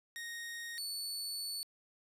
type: tone pair in turn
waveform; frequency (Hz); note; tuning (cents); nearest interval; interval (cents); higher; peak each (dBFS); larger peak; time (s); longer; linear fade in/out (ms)
sawtooth; 1864.7 / 4457; A#6 / C#8; 0 / +9; octave + minor third; 1509; second; -38 / -35; second; 0.16-0.78 / 0.78-1.63; second; 0
effects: resampled to 32000 Hz + 11-bit